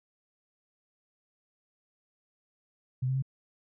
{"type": "tone with pitch steps", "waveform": "sine", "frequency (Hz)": [128, 131.6, 133.9], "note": ["C3", "C3", "C3"], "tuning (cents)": [-38, 10, 40], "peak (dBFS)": -26, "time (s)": [3.02, 3.224], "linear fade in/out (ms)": 10, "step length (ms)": 68, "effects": []}